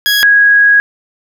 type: tone pair in turn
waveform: 20% pulse / sine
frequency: 1661.2 / 1653.6 Hz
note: G#6 / G#6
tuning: 0 / -8 cents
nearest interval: unison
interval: 8 cents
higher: first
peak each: -4 dBFS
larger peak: neither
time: 0.06-0.23 / 0.23-0.8 s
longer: second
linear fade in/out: 0 ms
effects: none